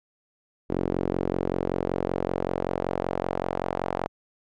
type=tone with band-pass filter sweep; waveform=sawtooth; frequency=45.25 Hz; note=F#1; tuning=38 cents flat; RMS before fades=-28 dBFS; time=0.69-4.08 s; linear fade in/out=20 ms; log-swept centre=360 to 730 Hz; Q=1.5; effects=none